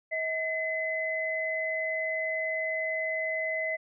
sine tone pair together, 639 / 2030 Hz, D#5 / B6, +46 / +47 cents, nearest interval octave + minor sixth, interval 2001 cents, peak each -32 / -30 dBFS, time 0.11-3.77 s, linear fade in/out 20 ms, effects none

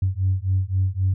sine beating tone pair, 92.7 / 96.5 Hz, F#2 / G2, +4 / -27 cents, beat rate 3.8 Hz, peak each -21 dBFS, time 0.02-1.14 s, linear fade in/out 5 ms, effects tanh soft clip ceiling -12 dBFS

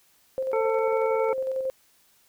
sine tone with tremolo, 526 Hz, C5, 9 cents sharp, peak -24 dBFS, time 0.38-1.7 s, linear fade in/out 0 ms, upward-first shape square, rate 11 Hz, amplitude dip 35%
harmonic tone, 446 Hz, A4, 23 cents sharp, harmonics 1 / 2 / 3 / 5, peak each -24 / -30 / -34 / -38 dBFS, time 0.53-1.33 s, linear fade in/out 2 ms
effects white hiss -62 dBFS RMS until 2.28 s

